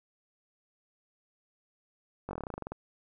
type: slowing click train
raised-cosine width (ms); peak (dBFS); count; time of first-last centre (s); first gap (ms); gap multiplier
1; -23; 14; 2.29-2.72; 20; 1.08
effects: none